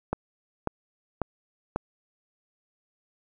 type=click train; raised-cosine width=1 ms; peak=-12 dBFS; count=4; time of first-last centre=0.13-1.76 s; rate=1.84 Hz; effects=none